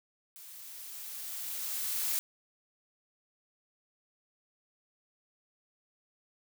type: noise with level ramp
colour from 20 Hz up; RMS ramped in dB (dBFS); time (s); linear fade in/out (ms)
blue; -50 to -31; 0.36-2.19; 0
effects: none